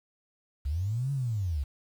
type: linear two-way sweep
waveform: sine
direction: up then down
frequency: 64.6 to 142.4 to 64.6 Hz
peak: -27 dBFS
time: 0.65-1.64 s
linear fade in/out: 10 ms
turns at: 1.12 s
effects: 9-bit